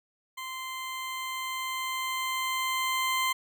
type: tone with level ramp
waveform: 20% pulse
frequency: 1041 Hz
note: C6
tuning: 9 cents flat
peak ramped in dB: -31 to -20 dBFS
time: 0.37-3.33 s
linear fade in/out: 10 ms
effects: none